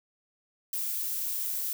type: noise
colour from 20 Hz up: violet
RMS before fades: -32 dBFS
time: 0.73-1.73 s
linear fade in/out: 2 ms
effects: none